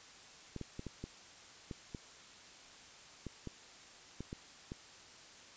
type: clicks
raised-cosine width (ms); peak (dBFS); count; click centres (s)
3; -29; 12; 0.563 / 0.613 / 0.794 / 0.867 / 1.04 / 1.712 / 1.948 / 3.267 / 3.473 / 4.206 / 4.329 / 4.719
effects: white hiss -56 dBFS RMS until 5.56 s + resampled to 16000 Hz